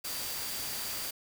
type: tone in noise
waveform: sine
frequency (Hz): 4699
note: D8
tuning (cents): 0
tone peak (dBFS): -43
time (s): 0.04-1.11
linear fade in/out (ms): 10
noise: white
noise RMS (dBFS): -37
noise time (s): 0.04-1.11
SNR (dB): -9
effects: none